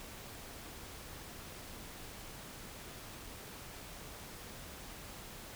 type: silence
effects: pink hiss -49 dBFS RMS until 5.55 s